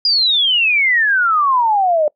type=exponential sweep; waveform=sine; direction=down; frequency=4933 to 587.3 Hz; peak=-11 dBFS; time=0.05-2.08 s; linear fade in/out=2 ms; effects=noise-tail reverb RT60 0.1 s tail -24 dB re dry